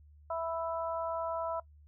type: harmonic tone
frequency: 329.6 Hz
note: E4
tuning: in tune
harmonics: 2 / 3 / 4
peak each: -34 / -38 / -40 dBFS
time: 0.3-1.6 s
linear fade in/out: 5 ms
effects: noise-tail reverb RT60 0.1 s tail -21 dB re dry + added 74 Hz sine -55 dBFS peak until 1.87 s